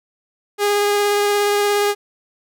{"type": "tone with vibrato", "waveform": "sawtooth", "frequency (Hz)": 410, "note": "G#4", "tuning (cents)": -22, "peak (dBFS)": -11, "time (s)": [0.58, 1.95], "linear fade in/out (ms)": 50, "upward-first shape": "triangle", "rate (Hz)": 17, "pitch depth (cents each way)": 12, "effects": []}